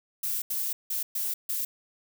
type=noise bursts at uneven times; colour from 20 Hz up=violet; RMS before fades=-30 dBFS; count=5; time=0.23-0.42 / 0.5-0.73 / 0.9-1.03 / 1.15-1.34 / 1.49-1.65 s; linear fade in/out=5 ms; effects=none